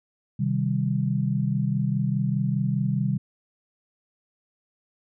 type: chord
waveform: sine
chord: C minor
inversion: none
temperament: equal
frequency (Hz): 130.81 / 155.56 / 196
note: C3 / Eb3 / G3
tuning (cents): 0 / 0 / 0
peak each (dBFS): -25 / -27 / -26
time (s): 0.39-3.18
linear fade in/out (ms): 10
effects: none